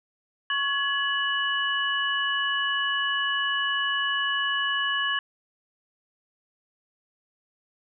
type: tone cluster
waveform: sine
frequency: 1108 / 1691 / 2948 Hz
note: C#6 / G#6 / F#7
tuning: -1 / +31 / -7 cents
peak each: -30 / -26 / -28 dBFS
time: 0.5-5.19 s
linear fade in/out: 2 ms
effects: none